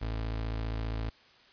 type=tone; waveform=30% pulse; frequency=55 Hz; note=A1; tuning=in tune; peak=-29 dBFS; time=0.01-1.1 s; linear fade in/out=10 ms; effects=white hiss -59 dBFS RMS until 1.52 s + resampled to 11025 Hz